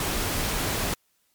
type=noise; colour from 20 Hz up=pink; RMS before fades=-27 dBFS; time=0-0.94 s; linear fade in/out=2 ms; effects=white hiss -69 dBFS RMS until 1.34 s + MP3 96 kbps